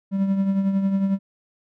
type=tone with tremolo; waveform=triangle; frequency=194.9 Hz; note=G3; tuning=10 cents flat; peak=-14 dBFS; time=0.11-1.19 s; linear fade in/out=50 ms; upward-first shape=triangle; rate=11 Hz; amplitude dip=55%; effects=none